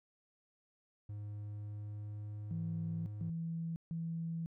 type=tone with pitch glide; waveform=triangle; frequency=103.83 to 104.73 Hz; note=G#2 to G#2; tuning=0 to +15 cents; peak=-39 dBFS; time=1.09-3.3 s; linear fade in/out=5 ms; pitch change=+15 cents; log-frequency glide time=1.25-2.37 s
type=tone bursts; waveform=sine; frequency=165.4 Hz; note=E3; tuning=6 cents sharp; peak=-36 dBFS; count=3; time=2.51-4.46 s; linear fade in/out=0 ms; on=550 ms; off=150 ms
effects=tanh soft clip ceiling -28 dBFS